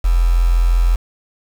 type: tone with quantisation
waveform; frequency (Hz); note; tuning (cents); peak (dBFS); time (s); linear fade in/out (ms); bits
sine; 42.83; F1; -33; -10; 0.04-0.96; 10; 5
effects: none